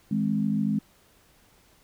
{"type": "tone cluster", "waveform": "sine", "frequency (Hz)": [160.9, 208.8, 262.3], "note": ["E3", "G#3", "C4"], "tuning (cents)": [-42, 10, 4], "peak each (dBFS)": [-30, -24, -30], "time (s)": [0.11, 0.79], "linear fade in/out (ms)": 5, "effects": ["pink hiss -60 dBFS RMS until 1.83 s"]}